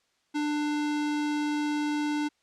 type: tone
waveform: square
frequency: 297.1 Hz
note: D4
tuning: 20 cents sharp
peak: -27 dBFS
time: 0.34-2.29 s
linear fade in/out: 20 ms
effects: white hiss -71 dBFS RMS until 2.42 s + low-pass 6000 Hz 12 dB/octave